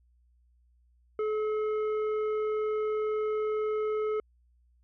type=tone with hard clipping; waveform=sine; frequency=429 Hz; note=A4; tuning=44 cents flat; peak=-29 dBFS; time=1.19-4.2 s; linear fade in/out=2 ms; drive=10 dB; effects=added 60 Hz sine -62 dBFS peak until 4.83 s + low-pass 2000 Hz 12 dB/octave